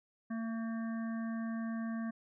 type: harmonic tone with a mistuned harmonic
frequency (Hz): 226.9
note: A#3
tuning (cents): -47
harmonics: 1 / 3 / 5 / 7 / 8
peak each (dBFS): -35 / -49 / -51 / -52 / -54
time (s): 0.3-2.11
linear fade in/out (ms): 10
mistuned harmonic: 3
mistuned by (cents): -19
effects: none